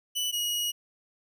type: tone pair in turn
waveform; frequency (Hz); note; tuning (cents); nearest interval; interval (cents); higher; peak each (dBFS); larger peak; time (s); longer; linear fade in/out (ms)
sawtooth; 2973 / 2900; F#7 / F#7; +8 / -35; unison; 43; first; -24; neither; 0.15-0.32 / 0.32-0.72; second; 20
effects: none